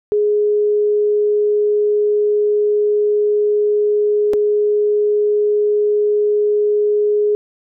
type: tone with dropouts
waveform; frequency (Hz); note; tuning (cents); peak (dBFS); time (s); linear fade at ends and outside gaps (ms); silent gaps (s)
sine; 417.5; G#4; +9; -12; 0.12-7.35; 0; 4.334-4.338
effects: none